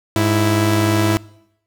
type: tone pair together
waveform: sawtooth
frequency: 103.49 / 329.6 Hz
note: G#2 / E4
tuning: -6 / 0 cents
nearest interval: octave + minor sixth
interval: 2006 cents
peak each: -13 dBFS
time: 0.16-1.17 s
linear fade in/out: 0 ms
effects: noise-tail reverb RT60 0.8 s tail -23 dB re dry